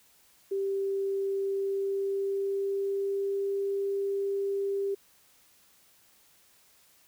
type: tone with pitch glide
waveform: sine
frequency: 392 to 396.1 Hz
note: G4 to G4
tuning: 0 to +18 cents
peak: -27 dBFS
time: 0.51-4.95 s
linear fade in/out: 10 ms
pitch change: +18 cents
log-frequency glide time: 1.39-3.53 s
effects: white hiss -62 dBFS RMS until 7.07 s